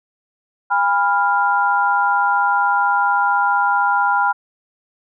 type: chord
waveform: sine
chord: F diminished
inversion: first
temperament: equal with one note detuned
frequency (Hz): 812.1 / 987.8 / 1396.9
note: Ab5 / Cb6 / F6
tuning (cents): -39 / 0 / 0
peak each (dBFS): -18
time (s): 0.7-4.33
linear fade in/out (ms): 20
effects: none